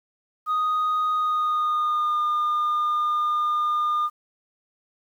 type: tone with pitch glide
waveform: sine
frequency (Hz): 1244.5 to 1211.9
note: D#6 to D#6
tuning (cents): 0 to -46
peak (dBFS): -18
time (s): 0.46-4.1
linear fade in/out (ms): 50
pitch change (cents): -46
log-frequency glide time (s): 1.14-2.2
effects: tanh soft clip ceiling -19 dBFS + 9-bit